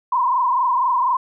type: tone with frequency modulation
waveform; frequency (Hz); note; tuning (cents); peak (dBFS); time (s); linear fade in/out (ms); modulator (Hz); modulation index
sine; 1006; B5; +32; -15; 0.12-1.17; 5; 24.1; 2.5
effects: none